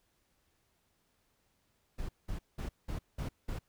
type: noise bursts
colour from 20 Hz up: brown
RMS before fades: -37 dBFS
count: 6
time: 1.98-3.59 s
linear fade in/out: 10 ms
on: 110 ms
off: 190 ms
effects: pink hiss -75 dBFS RMS until 3.68 s